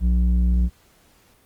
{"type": "tone with low-pass filter", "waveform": "square", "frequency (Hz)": 60.7, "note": "B1", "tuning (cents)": -29, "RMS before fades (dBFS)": -18, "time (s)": [0, 0.7], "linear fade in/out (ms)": 50, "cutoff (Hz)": 140, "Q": 2.8, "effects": ["pink hiss -57 dBFS RMS until 1.45 s", "Opus 32 kbps"]}